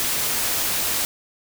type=noise; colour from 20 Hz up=white; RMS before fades=-23 dBFS; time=0-1.05 s; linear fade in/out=0 ms; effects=none